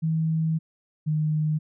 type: tone pair in turn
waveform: sine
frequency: 160.3 / 153.91 Hz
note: E3 / D#3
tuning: -48 / -18 cents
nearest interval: minor second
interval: 70 cents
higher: first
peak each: -21 dBFS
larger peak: neither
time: 0.02-0.59 / 1.06-1.59 s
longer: first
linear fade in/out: 20 ms
effects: none